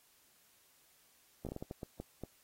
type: slowing click train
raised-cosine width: 2 ms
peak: -28 dBFS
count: 10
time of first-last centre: 1.45-2.236 s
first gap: 16 ms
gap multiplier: 1.4
effects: white hiss -68 dBFS RMS until 2.43 s + AAC 48 kbps